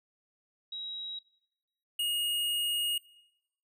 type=tone pair in turn; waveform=sine / square; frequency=3841 / 2866 Hz; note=B7 / F7; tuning=-49 / +44 cents; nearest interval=perfect fourth; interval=507 cents; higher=first; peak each=-36 / -29 dBFS; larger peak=second; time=0.72-1.19 / 1.99-2.98 s; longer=second; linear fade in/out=5 ms; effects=noise-tail reverb RT60 0.9 s tail -21 dB re dry